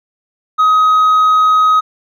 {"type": "tone with hard clipping", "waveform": "triangle", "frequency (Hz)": 1262, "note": "D#6", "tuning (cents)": 24, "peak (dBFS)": -6, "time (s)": [0.58, 1.81], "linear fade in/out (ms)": 20, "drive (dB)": 1, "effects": []}